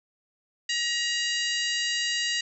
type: harmonic tone with a mistuned harmonic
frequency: 948 Hz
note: A#5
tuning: 29 cents sharp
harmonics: 2 / 3 / 4 / 5 / 6 / 7 / 8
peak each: -30 / -30 / -33 / -33 / -41 / -36 / -38 dBFS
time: 0.69-2.41 s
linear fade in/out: 5 ms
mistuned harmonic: 4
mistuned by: +30 cents
effects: none